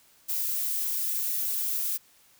violet noise, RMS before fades -29 dBFS, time 0.28-1.98 s, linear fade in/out 20 ms, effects white hiss -60 dBFS RMS until 2.39 s

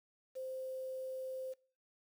sine tone with quantisation, 521 Hz, C5, 7 cents flat, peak -40 dBFS, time 0.35-1.54 s, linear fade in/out 20 ms, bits 10, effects noise-tail reverb RT60 0.4 s tail -22 dB re dry

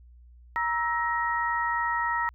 sine tone cluster, 944 / 1313 / 1887 Hz, A#5 / E6 / A#6, +22 / -7 / +21 cents, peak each -28 / -30 / -29 dBFS, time 0.56-2.29 s, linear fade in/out 0 ms, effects added 60 Hz sine -49 dBFS peak until 2.34 s

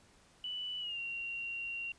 sine tone with pitch glide, 2972 to 2757 Hz, F#7 to F7, +7 to -23 cents, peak -37 dBFS, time 0.44-1.92 s, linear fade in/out 2 ms, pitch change -130 cents, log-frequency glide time 0.79-0.99 s, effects pink hiss -64 dBFS RMS until 1.98 s + resampled to 22050 Hz

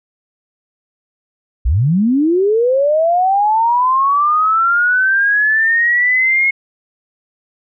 sine linear sweep, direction up, 49 to 2173 Hz, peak -10 dBFS, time 1.65-6.51 s, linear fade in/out 10 ms, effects none

